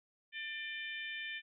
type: harmonic tone with a mistuned harmonic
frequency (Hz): 595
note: D5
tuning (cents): +22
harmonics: 3 / 4 / 5 / 6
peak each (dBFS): -43 / -44 / -47 / -50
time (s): 0.32-1.42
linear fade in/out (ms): 50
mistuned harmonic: 5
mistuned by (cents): +40
effects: none